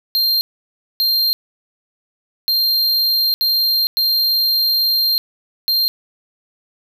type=tone bursts at uneven times; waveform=square; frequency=4186 Hz; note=C8; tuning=in tune; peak=-14 dBFS; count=6; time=0.15-0.41 / 1-1.33 / 2.48-3.34 / 3.41-3.87 / 3.97-5.18 / 5.68-5.88 s; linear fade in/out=0 ms; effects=none